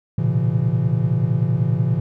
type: tone cluster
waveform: triangle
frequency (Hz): 112.2 / 122.6 / 138.6 / 167.6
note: A2 / B2 / C#3 / E3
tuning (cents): +34 / -12 / 0 / +29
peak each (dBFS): -20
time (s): 0.18-2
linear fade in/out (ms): 5
effects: none